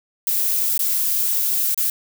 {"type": "noise with dropouts", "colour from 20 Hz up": "violet", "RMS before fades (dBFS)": -20, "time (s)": [0.27, 1.9], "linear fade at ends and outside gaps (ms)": 2, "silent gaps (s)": [[0.778, 0.792], [1.746, 1.776]], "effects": []}